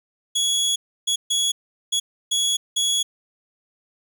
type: tone bursts at uneven times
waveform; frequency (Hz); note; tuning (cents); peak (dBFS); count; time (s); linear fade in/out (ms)
25% pulse; 3358; G#7; +18; -15; 6; 0.35-0.76 / 1.07-1.16 / 1.3-1.52 / 1.92-2 / 2.31-2.57 / 2.76-3.03; 10
effects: none